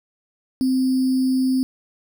sine tone with sample-and-hold, 259.8 Hz, C4, 12 cents flat, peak -16 dBFS, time 0.61-1.63 s, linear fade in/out 0 ms, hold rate 4900 Hz, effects none

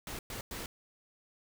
pink noise bursts at uneven times, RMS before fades -41 dBFS, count 3, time 0.07-0.19 / 0.3-0.41 / 0.51-0.66 s, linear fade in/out 2 ms, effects none

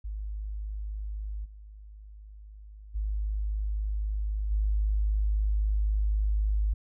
sine tone with level steps, 51.91 Hz, G#1, in tune, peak -32 / -44 / -27 / -23 dBFS, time 0.04-6.74 s, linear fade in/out 10 ms, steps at 1.44 / 2.94 / 4.5 s, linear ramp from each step 20 ms, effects none

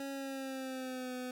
25% pulse tone with pitch glide, 274.9 to 252.1 Hz, C#4 to B3, -14 to +36 cents, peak -35 dBFS, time 0-1.31 s, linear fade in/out 2 ms, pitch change -150 cents, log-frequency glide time 0.11-1.14 s, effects none

